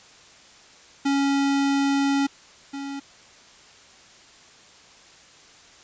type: tone pair in turn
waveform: square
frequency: 277.9 / 277.9 Hz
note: C#4 / C#4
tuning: +4 / +4 cents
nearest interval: unison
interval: 0 cents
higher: neither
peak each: -20 / -31 dBFS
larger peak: first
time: 1.05-2.27 / 2.73-3 s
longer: first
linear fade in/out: 10 ms
effects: white hiss -50 dBFS RMS until 5.83 s + resampled to 16000 Hz